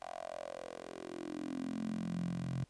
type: tone with high-pass filter sweep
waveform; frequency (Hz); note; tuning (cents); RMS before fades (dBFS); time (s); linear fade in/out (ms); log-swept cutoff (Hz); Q
10% pulse; 43.79; F1; +5; -41; 0.02-2.64; 0; 760 to 130; 5.8
effects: pink hiss -69 dBFS RMS until 2.69 s + resampled to 22050 Hz